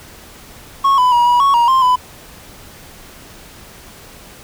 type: tone with pitch steps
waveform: triangle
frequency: 1098 / 1000 / 959 / 970 / 1109 / 946 / 1050 / 1001 Hz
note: C#6 / B5 / A#5 / B5 / C#6 / A#5 / C6 / B5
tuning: -17 / +21 / +49 / -31 / 0 / +25 / +6 / +23 cents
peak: -7 dBFS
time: 0.84-1.96 s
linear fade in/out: 10 ms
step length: 140 ms
effects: pink hiss -39 dBFS RMS until 4.43 s